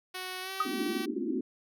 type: tone with pitch glide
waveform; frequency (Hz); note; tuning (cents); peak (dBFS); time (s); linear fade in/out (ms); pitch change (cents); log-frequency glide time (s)
5% pulse; 370 to 383.3; F#4 to G4; 0 to -39; -25; 0.14-1.06; 10; +61; 0.41-0.51
type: tone with exponential decay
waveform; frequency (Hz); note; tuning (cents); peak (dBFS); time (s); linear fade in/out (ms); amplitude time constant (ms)
sine; 1244.5; D#6; 0; -21; 0.6-0.7; 5; 20
type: band-pass noise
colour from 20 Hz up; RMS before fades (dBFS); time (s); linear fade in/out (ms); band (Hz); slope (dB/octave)
pink; -33; 0.65-1.41; 5; 220 to 380; 96
effects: none